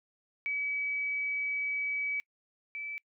sine tone pair in turn, 2282 / 2310 Hz, C#7 / D7, +50 / -29 cents, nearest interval unison, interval 21 cents, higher second, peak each -30 / -36 dBFS, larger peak first, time 0.46-2.2 / 2.75-2.98 s, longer first, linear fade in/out 0 ms, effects noise-tail reverb RT60 0.1 s tail -25 dB re dry

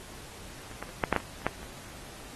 clicks, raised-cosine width 0.5 ms, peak -28 / -21 / -30 / -11 / -9 / -10 / -27 / -30 / -11 / -27 dBFS, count 10, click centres 0.714 / 0.826 / 0.891 / 1.038 / 1.127 / 1.163 / 1.202 / 1.418 / 1.466 / 1.63 s, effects pink hiss -47 dBFS RMS until 2.35 s + AAC 32 kbps

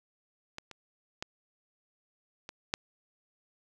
clicks, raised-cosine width 0.2 ms, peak -22 / -28 / -18 / -24 / -11 dBFS, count 5, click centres 0.584 / 0.713 / 1.225 / 2.491 / 2.739 s, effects none

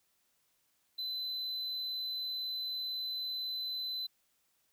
triangle tone, 4029 Hz, B7, 34 cents sharp, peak -34 dBFS, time 0.98-4.07 s, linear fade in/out 10 ms, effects white hiss -75 dBFS RMS until 4.72 s

